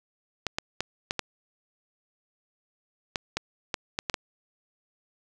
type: clicks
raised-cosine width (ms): 0.2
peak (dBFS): -10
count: 11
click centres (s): 0.467 / 0.585 / 0.806 / 1.109 / 1.193 / 3.158 / 3.37 / 3.742 / 3.989 / 4.098 / 4.142
effects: none